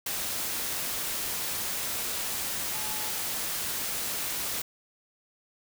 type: tone in noise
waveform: sine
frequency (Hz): 860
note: A5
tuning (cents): -40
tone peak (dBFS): -42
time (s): 2.74-3.1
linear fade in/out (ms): 5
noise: white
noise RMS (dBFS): -32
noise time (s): 0.06-4.62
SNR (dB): -13
effects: none